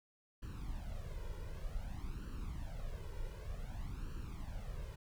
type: noise with flanger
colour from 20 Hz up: brown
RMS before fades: -43 dBFS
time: 0.42-4.96 s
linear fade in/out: 10 ms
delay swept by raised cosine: 0.69 to 2.09 ms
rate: 0.54 Hz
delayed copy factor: +0.8
effects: none